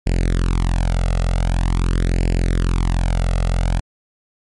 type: tone with flanger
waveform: sawtooth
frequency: 43.52 Hz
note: F1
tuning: 5 cents flat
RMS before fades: -17 dBFS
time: 0.06-3.8 s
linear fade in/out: 10 ms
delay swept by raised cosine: 0.41 to 1.51 ms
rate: 0.45 Hz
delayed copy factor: +0.9
effects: MP3 48 kbps